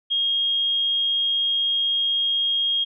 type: tone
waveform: sine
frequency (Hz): 3252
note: G#7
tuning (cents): -37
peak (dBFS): -19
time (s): 0.1-2.85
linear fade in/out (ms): 20
effects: none